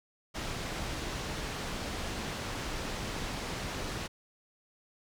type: low-pass noise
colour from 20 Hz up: pink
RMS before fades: -37 dBFS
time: 0.34-4.08 s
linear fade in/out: 20 ms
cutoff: 6300 Hz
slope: 12 dB/octave
effects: none